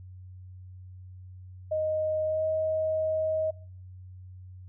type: tone with pitch glide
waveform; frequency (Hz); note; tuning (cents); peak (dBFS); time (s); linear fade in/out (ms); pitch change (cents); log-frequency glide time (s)
sine; 622.3 to 629.9; D#5 to D#5; 0 to +21; -25; 1.71-3.51; 10; +21; 2.25-2.44
effects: noise-tail reverb RT60 0.5 s tail -23 dB re dry + added 92 Hz sine -43 dBFS peak until 4.68 s